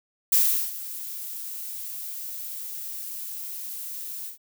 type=noise with ADSR envelope; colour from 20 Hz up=violet; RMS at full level=-18 dBFS; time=0.32-4.38 s; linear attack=8 ms; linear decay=380 ms; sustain=-17 dB; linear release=120 ms; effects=none